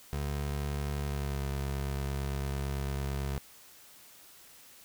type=tone with pitch glide; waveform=25% pulse; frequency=71.8 to 68.95 Hz; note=D2 to C#2; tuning=-39 to -9 cents; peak=-28 dBFS; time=0.13-3.38 s; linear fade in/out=0 ms; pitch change=-70 cents; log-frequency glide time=1.01-1.45 s; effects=white hiss -55 dBFS RMS until 4.84 s